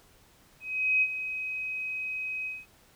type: tone with ADSR envelope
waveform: sine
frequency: 2529 Hz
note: D#7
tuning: 28 cents sharp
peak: -20 dBFS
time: 0.6-2.66 s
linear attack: 420 ms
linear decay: 50 ms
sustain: -11 dB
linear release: 200 ms
effects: pink hiss -60 dBFS RMS until 2.95 s